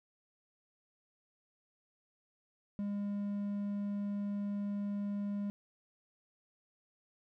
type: tone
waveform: triangle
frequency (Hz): 203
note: G#3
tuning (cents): -39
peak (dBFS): -32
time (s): 2.79-5.5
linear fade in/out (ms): 0
effects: none